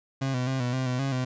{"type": "tone with pitch steps", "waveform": "30% pulse", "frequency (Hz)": [134.6, 125.8, 132.5, 123.3, 130.3, 125.8, 136.5, 127.6], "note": ["C3", "B2", "C3", "B2", "C3", "B2", "C#3", "C3"], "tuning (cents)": [49, 32, 22, -2, -7, 32, -26, -43], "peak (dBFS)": -23, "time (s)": [0.21, 1.25], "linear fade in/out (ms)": 10, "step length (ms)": 130, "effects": ["resampled to 16000 Hz"]}